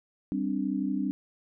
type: chord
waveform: sine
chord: G suspended fourth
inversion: none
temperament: equal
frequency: 196 / 261.6 / 293.7 Hz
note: G3 / C4 / D4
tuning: 0 / 0 / 0 cents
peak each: -31 dBFS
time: 0.32-1.11 s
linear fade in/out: 0 ms
effects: none